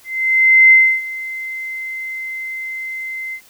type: tone with ADSR envelope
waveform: sine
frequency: 2070 Hz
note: C7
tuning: 19 cents flat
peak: -4 dBFS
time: 0.04-3.41 s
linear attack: 670 ms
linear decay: 300 ms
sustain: -19 dB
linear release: 76 ms
effects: white hiss -48 dBFS RMS until 3.49 s